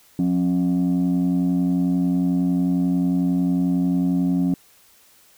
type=tone pair together; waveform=sine; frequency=178.38 / 269.5 Hz; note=F3 / C#4; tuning=+37 / -49 cents; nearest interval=perfect fifth; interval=714 cents; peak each=-18 dBFS; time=0.19-4.54 s; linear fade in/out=2 ms; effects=tanh soft clip ceiling -14 dBFS + white hiss -54 dBFS RMS until 5.37 s